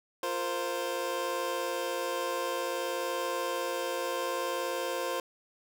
25% pulse chord, F suspended fourth, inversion none, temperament equal with one note detuned, 349.2 / 462.7 / 523.3 Hz, F4 / Bb4 / C5, 0 / -13 / 0 cents, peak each -34 / -34 / -29 dBFS, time 0.23-5.2 s, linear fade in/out 2 ms, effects none

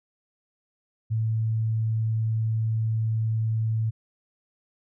sine tone, 111.2 Hz, A2, 19 cents sharp, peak -22 dBFS, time 1.1-3.91 s, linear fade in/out 20 ms, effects none

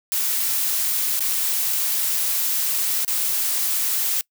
blue noise with dropouts, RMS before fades -22 dBFS, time 0.12-4.21 s, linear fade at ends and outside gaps 0 ms, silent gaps 1.193-1.206 / 3.048-3.079 s, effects noise-tail reverb RT60 0.1 s tail -24 dB re dry

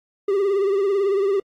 triangle tone with vibrato, 395.6 Hz, G4, 16 cents sharp, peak -15 dBFS, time 0.28-1.4 s, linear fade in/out 5 ms, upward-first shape triangle, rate 18 Hz, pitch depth 80 cents each way, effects AAC 48 kbps

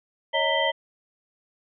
sine tone cluster, 554 / 632 / 921 / 1984 / 3139 Hz, C#5 / D#5 / A#5 / B6 / G7, -1 / +27 / -21 / +7 / +2 cents, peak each -27 dBFS, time 0.33-0.72 s, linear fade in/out 20 ms, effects none

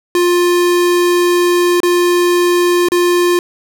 square tone with dropouts, 352 Hz, F4, 14 cents sharp, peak -10 dBFS, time 0.15-3.39 s, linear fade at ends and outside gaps 1 ms, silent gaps 1.803-1.832 / 2.886-2.919 s, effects none

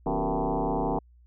sine tone with frequency modulation, 246.9 Hz, B3, in tune, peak -24 dBFS, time 0.06-0.99 s, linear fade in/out 5 ms, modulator 105 Hz, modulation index 6.5, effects added 60 Hz sine -53 dBFS peak until 1.26 s

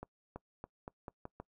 accelerating click train, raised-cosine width 1 ms, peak -29 dBFS, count 7, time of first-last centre 0.03-1.4 s, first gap 330 ms, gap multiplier 0.85, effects noise-tail reverb RT60 0.1 s tail -23 dB re dry

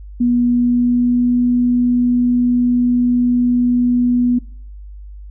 sine tone with pitch glide, 242.2 to 244.6 Hz, B3 to B3, -34 to -16 cents, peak -11 dBFS, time 0.2-4.39 s, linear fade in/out 10 ms, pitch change +18 cents, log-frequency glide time 0.43-1.38 s, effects noise-tail reverb RT60 0.5 s tail -23 dB re dry + added 50 Hz sine -31 dBFS peak until 5.3 s

